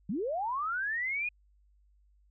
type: linear sweep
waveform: sine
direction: up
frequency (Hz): 164.81 to 2489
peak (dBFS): -30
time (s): 0.09-1.29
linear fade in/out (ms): 5
effects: added 50 Hz sine -62 dBFS peak until 2.3 s